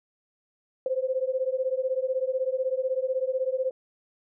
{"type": "beating tone pair", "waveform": "sine", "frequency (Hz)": [513, 529], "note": ["C5", "C5"], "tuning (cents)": [-34, 19], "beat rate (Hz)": 16, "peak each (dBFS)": [-27, -28], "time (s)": [0.86, 3.71], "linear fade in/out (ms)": 2, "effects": []}